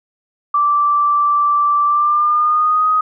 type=tone with pitch glide; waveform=sine; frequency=1169 to 1252.9 Hz; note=D6 to D#6; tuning=-8 to +12 cents; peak=-11 dBFS; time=0.54-3.01 s; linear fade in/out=5 ms; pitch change=+120 cents; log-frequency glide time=1.85-2.88 s; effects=none